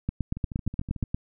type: two click trains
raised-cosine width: 5 ms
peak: -14 / -23 dBFS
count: 10 / 10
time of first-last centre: 0.09-1.145 / 0.37-1.037 s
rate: 8.53 / 13.5 Hz
effects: none